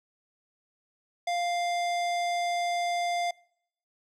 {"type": "tone", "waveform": "square", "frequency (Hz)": 698.5, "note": "F5", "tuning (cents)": 0, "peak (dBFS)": -27, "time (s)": [1.27, 3.31], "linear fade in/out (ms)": 5, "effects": ["noise-tail reverb RT60 0.7 s tail -25 dB re dry", "low-pass 7000 Hz 12 dB/octave"]}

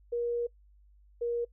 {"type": "tone pair in turn", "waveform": "sine", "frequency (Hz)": [475.4, 473.7], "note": ["A#4", "A#4"], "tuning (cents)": [34, 28], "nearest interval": "unison", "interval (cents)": 6, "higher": "first", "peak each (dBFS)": -28, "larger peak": "neither", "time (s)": [[0.12, 0.47], [1.21, 1.45]], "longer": "first", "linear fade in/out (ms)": 10, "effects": ["noise-tail reverb RT60 0.1 s tail -22 dB re dry", "added 50 Hz sine -57 dBFS peak until 1.52 s"]}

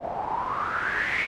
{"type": "noise with low-pass filter sweep", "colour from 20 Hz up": "white", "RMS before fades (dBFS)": -28, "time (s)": [0, 1.27], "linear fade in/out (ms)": 50, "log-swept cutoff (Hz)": [660, 2300], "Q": 7.3, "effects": []}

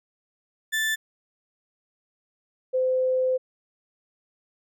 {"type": "tone pair in turn", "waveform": ["35% pulse", "sine"], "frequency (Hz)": [1760, 514.3], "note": ["A6", "C5"], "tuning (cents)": [0, -30], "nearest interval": "octave + major sixth", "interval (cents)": 2130, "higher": "first", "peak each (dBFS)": [-21, -20], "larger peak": "second", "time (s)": [[0.72, 0.96], [2.73, 3.38]], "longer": "second", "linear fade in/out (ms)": 20, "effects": []}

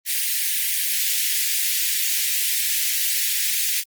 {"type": "high-pass noise", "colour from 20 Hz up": "white", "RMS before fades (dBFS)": -22, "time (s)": [0.05, 3.84], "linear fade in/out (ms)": 50, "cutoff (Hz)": 1800, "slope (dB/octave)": 48, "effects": ["Opus 24 kbps"]}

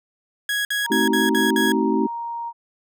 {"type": "tone bursts", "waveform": "30% pulse", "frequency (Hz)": 1661.2, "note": "G#6", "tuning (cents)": 0, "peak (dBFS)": -18, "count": 6, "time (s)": [0.49, 1.72], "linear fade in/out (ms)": 2, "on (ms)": 160, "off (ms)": 54}
{"type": "tone", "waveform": "sine", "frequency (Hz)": 935, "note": "A#5", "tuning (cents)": 5, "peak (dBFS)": -26, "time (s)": [0.84, 2.53], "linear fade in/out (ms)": 50}
{"type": "chord", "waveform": "sine", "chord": "A diminished seventh", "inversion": "none", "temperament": "just", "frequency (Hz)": [220, 264, 316.8, 380.2], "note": ["A3", "C4", "Eb4", "Gb4"], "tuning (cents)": [0, 16, 31, 47], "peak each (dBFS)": -23, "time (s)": [0.9, 2.07], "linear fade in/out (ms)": 10}
{"effects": []}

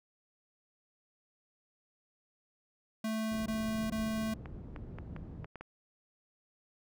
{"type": "tone bursts", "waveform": "square", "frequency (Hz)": 220, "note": "A3", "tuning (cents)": 0, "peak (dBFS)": -33, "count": 3, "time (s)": [3.04, 4.34], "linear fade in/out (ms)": 5, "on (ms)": 420, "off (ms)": 20}
{"type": "low-pass noise", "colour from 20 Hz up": "white", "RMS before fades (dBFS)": -45, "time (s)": [3.31, 5.46], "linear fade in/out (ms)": 10, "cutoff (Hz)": 170, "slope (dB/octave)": 12}
{"type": "clicks", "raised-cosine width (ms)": 0.5, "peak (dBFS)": -30, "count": 7, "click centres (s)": [4.458, 4.762, 4.986, 5.164, 5.445, 5.557, 5.61]}
{"effects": []}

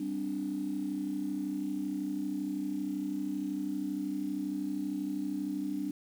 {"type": "chord", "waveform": "sine", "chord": "G suspended fourth", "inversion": "none", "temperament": "just", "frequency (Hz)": [196, 261.3, 294], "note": ["G3", "C4", "D4"], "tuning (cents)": [0, -2, 2], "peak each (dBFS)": [-38, -38, -33], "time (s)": [0, 5.91], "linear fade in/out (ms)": 5, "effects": ["tanh soft clip ceiling -23 dBFS", "9-bit"]}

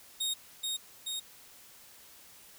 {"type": "tone with echo", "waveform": "sawtooth", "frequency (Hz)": 3726, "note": "A#7", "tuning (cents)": -2, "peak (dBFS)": -27, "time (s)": [0.2, 0.34], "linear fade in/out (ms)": 10, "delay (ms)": 430, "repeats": 2, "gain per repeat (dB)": -2, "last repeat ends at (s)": 1.2, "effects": ["white hiss -55 dBFS RMS until 2.58 s"]}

